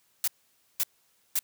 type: noise bursts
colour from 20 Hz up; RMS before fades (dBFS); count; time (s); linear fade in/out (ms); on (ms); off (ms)
blue; -26; 3; 0.24-1.391; 2; 37; 520
effects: white hiss -68 dBFS RMS until 1.43 s + high-pass 60 Hz 12 dB/octave